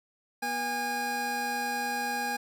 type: tone pair together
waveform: 25% pulse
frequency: 242.1 / 816.7 Hz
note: B3 / G#5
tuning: -34 / -29 cents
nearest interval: octave + major sixth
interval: 2105 cents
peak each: -34 / -26 dBFS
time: 0.42-2.37 s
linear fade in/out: 10 ms
effects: none